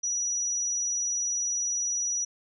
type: tone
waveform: sine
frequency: 5840 Hz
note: F#8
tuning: 24 cents flat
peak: -26 dBFS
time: 0.03-2.25 s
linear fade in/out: 10 ms
effects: none